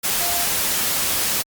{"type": "tone in noise", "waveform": "sine", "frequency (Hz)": 698.5, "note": "F5", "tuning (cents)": 0, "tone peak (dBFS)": -28, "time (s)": [0.2, 0.46], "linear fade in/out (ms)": 20, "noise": "white", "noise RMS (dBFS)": -21, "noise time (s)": [0.03, 1.43], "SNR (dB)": -10, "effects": ["Opus 48 kbps"]}